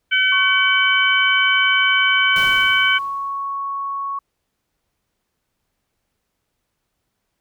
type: harmonic tone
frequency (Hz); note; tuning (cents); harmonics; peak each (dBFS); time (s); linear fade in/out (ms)
760; F#5; +46; 2 / 3 / 4; -17 / -18 / -19; 0.11-2.99; 20
type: tone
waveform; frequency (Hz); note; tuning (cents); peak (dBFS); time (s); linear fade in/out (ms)
sine; 1108.7; C#6; 0; -22; 0.32-4.19; 5
type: noise with exponential decay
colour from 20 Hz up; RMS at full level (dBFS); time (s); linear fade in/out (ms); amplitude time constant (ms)
pink; -29; 2.36-3.56; 1; 260
effects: pink hiss -74 dBFS RMS until 7.4 s